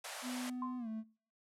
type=band-pass noise; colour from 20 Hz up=pink; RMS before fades=-46 dBFS; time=0.04-0.5 s; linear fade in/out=5 ms; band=530 to 12000 Hz; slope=48 dB/octave
type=tone with pitch glide; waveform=triangle; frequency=250 to 220.2 Hz; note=B3 to A3; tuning=+21 to +2 cents; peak=-37 dBFS; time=0.22-1.04 s; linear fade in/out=50 ms; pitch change=-219 cents; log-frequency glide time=0.78-0.88 s
type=tone with exponential decay; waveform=sine; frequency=1041 Hz; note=C6; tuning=9 cents flat; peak=-36 dBFS; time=0.62-0.91 s; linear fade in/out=2 ms; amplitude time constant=61 ms
effects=noise-tail reverb RT60 0.5 s tail -25 dB re dry